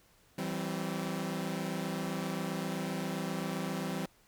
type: chord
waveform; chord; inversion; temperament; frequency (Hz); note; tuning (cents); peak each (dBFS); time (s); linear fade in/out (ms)
sawtooth; C major; first; equal with one note detuned; 164.81 / 192.41 / 261.6; E3 / G3 / C4; 0 / -32 / 0; -34 / -33 / -36; 0.38-4.06; 5
effects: pink hiss -65 dBFS RMS until 4.27 s